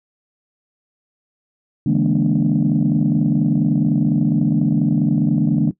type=tone cluster; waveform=sine; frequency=142.5 / 162.4 / 206.7 / 236.8 / 291.6 Hz; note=C#3 / E3 / G#3 / A#3 / D4; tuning=+48 / -26 / -8 / +27 / -12 cents; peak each=-19 dBFS; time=1.86-5.71 s; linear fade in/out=5 ms; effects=noise-tail reverb RT60 0.1 s tail -18 dB re dry + tanh soft clip ceiling -7 dBFS